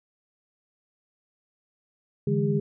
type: tone cluster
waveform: sine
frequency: 145.5 / 162.7 / 205.2 / 405 Hz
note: D3 / E3 / G#3 / G#4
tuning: -16 / -22 / -21 / -43 cents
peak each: -25 / -30 / -27 / -27 dBFS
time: 2.27-2.6 s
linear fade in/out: 5 ms
effects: none